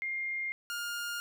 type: tone pair in turn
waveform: sine / sawtooth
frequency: 2118 / 1413.6 Hz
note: C7 / F6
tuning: +21 / +21 cents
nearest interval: perfect fifth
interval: 700 cents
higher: first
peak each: -32 / -31 dBFS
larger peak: second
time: 0.02-0.52 / 0.7-1.2 s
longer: neither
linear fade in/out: 0 ms
effects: none